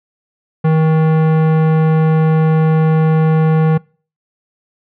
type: tone with tanh clipping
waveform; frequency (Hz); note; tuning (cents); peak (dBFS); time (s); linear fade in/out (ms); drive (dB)
sine; 158.4; D#3; +31; -11; 0.64-3.78; 10; 18
effects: noise-tail reverb RT60 0.4 s tail -25 dB re dry